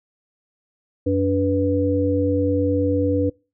sine tone cluster, 93 / 288.3 / 490.7 Hz, F#2 / D4 / B4, +9 / -32 / -11 cents, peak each -23 / -20 / -21 dBFS, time 1.06-3.3 s, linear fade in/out 10 ms, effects noise-tail reverb RT60 0.3 s tail -24 dB re dry

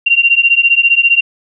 sine beating tone pair, 2758 / 2773 Hz, F7 / F7, -22 / -13 cents, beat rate 15 Hz, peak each -10 dBFS, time 0.06-1.21 s, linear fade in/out 10 ms, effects none

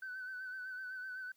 sine tone with vibrato, 1515 Hz, F#6, 40 cents sharp, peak -40 dBFS, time 0.02-1.32 s, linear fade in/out 5 ms, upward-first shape sine, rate 7.9 Hz, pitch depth 38 cents each way, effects tanh soft clip ceiling -38 dBFS + white hiss -75 dBFS RMS until 1.36 s

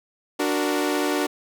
sawtooth chord, D augmented, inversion none, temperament equal, 293.7 / 370 / 466.2 Hz, D4 / F#4 / A#4, 0 / 0 / 0 cents, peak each -20 / -22 / -25 dBFS, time 0.39-1.27 s, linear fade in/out 10 ms, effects none

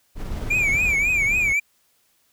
brown noise with tremolo, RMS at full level -28 dBFS, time 0.15-0.98 s, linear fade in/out 50 ms, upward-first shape sine, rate 19 Hz, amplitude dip 35%
brown noise, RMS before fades -32 dBFS, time 0.32-1.53 s, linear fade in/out 5 ms
triangle tone with vibrato, 2349 Hz, D7, in tune, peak -16 dBFS, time 0.5-1.6 s, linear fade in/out 10 ms, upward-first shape triangle, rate 3.7 Hz, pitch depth 140 cents each way
effects white hiss -64 dBFS RMS until 2.32 s

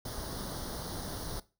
pink noise with comb filter, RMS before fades -39 dBFS, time 0.05-1.4 s, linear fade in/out 5 ms, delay 0.2 ms, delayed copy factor +0.85, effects noise-tail reverb RT60 0.3 s tail -19 dB re dry

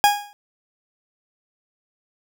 40% pulse tone with exponential decay, 822 Hz, G#5, 18 cents flat, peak -8 dBFS, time 0.04-0.33 s, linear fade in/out 0 ms, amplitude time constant 63 ms, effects none

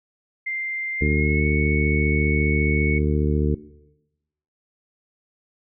sine tone with pitch glide, 2093 to 2216 Hz, C7 to C#7, 0 to -1 cents, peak -24 dBFS, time 0.46-2.99 s, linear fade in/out 10 ms, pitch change +99 cents, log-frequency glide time 0.95-1.46 s
harmonic tone, 74.7 Hz, D2, 30 cents sharp, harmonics 1 / 2 / 3 / 4 / 5 / 6, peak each -21 / -24 / -26 / -27 / -28 / -29 dBFS, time 1.01-3.55 s, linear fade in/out 5 ms
effects noise-tail reverb RT60 1.0 s tail -20 dB re dry

